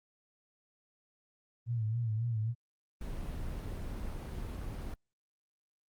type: tone with vibrato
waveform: sine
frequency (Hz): 113.4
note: A#2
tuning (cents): -47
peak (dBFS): -30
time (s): 1.66-2.55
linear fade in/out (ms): 50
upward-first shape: sine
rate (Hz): 3.7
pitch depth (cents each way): 90
type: noise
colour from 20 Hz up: brown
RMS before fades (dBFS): -39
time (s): 3.01-4.94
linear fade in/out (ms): 2
effects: Opus 24 kbps